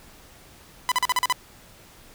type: tone bursts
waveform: sawtooth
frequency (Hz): 1000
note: B5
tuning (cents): +21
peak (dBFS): -15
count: 7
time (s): 0.89-1.325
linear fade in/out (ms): 0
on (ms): 27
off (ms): 41
effects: pink hiss -50 dBFS RMS until 2.14 s